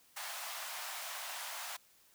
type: high-pass noise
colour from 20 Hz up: pink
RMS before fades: -43 dBFS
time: 0.16-1.77 s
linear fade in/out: 10 ms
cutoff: 660 Hz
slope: 48 dB/octave
effects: white hiss -66 dBFS RMS until 2.14 s